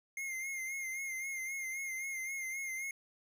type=tone with vibrato; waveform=square; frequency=2121 Hz; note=C7; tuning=23 cents sharp; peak=-38 dBFS; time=0.17-2.91 s; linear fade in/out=2 ms; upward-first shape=sine; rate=3.8 Hz; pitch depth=45 cents each way; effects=none